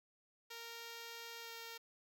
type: tone with pitch glide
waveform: 5% pulse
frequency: 463.8 to 460.6 Hz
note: A#4 to A#4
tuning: -9 to -21 cents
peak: -36 dBFS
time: 0.5-1.78 s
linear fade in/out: 10 ms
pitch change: -12 cents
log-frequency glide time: 1.41-1.51 s
effects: none